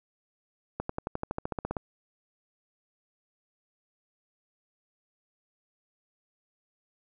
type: accelerating click train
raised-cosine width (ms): 1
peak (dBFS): -17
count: 14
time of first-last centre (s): 0.8-1.768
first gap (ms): 94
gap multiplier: 0.96
effects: none

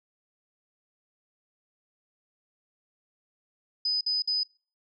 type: tone bursts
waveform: sine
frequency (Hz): 5000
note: D#8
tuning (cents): +8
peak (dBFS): -24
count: 3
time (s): 3.85-4.434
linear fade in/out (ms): 5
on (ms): 160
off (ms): 52
effects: noise-tail reverb RT60 0.4 s tail -25 dB re dry

